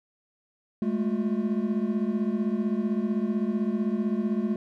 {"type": "tone cluster", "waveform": "triangle", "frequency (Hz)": [205.9, 221.6, 357.2], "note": ["G#3", "A3", "F4"], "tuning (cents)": [-15, 13, 39], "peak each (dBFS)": [-26, -25, -31], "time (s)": [0.82, 4.56], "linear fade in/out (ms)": 2, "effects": []}